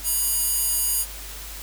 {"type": "tone with high-pass filter", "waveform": "square", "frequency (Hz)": 969, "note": "B5", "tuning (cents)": -33, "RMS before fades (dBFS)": -23, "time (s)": [0.03, 1.06], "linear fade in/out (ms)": 50, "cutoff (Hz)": 9900, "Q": 1.1, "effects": ["added 50 Hz sine -38 dBFS peak until 1.62 s", "white hiss -38 dBFS RMS until 1.62 s"]}